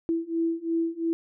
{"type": "beating tone pair", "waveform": "sine", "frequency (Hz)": [329.6, 332.5], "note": ["E4", "E4"], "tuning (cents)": [0, 15], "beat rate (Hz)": 2.9, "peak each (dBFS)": [-28, -27], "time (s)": [0.09, 1.13], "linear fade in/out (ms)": 0, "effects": []}